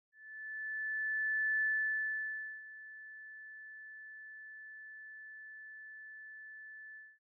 sine tone with ADSR envelope, 1745 Hz, A6, 15 cents flat, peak -29 dBFS, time 0.12-7.19 s, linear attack 1500 ms, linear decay 1000 ms, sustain -19 dB, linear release 230 ms, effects none

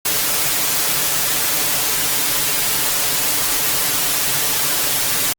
white noise with comb filter, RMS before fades -18 dBFS, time 0.05-5.33 s, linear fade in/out 5 ms, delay 6.9 ms, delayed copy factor +0.9, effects Opus 48 kbps

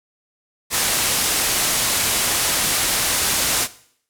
white low-pass noise, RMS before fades -20 dBFS, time 0.7-3.68 s, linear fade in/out 50 ms, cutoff 12000 Hz, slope 24 dB/octave, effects noise-tail reverb RT60 0.6 s tail -17 dB re dry

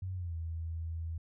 sine tone with pitch glide, 93.1 to 81.99 Hz, F#2 to E2, +11 to -9 cents, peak -35 dBFS, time 0.02-1.18 s, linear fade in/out 5 ms, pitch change -220 cents, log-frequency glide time 0.14-0.35 s, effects none

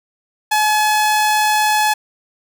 sawtooth tone, 852 Hz, G#5, 44 cents sharp, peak -9 dBFS, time 0.51-1.94 s, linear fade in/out 10 ms, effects none

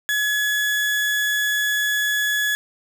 35% pulse tone, 1696 Hz, G#6, 36 cents sharp, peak -17 dBFS, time 0.09-2.55 s, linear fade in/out 0 ms, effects none

